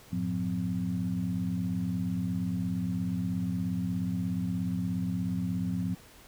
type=tone cluster; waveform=sine; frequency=94.1 / 111 / 179.7 / 256.4 Hz; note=F#2 / A2 / F3 / C4; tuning=+30 / +16 / +50 / -35 cents; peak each=-39 / -36 / -30 / -36 dBFS; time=0.12-5.95 s; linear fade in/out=10 ms; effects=pink hiss -54 dBFS RMS until 6.27 s